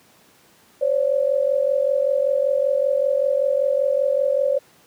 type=tone pair together; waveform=sine; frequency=526 / 571.2 Hz; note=C5 / D5; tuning=+9 / -48 cents; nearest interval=minor second; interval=143 cents; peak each=-20 / -19 dBFS; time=0.81-4.59 s; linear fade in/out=10 ms; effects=pink hiss -54 dBFS RMS until 4.86 s + high-pass 150 Hz 12 dB/octave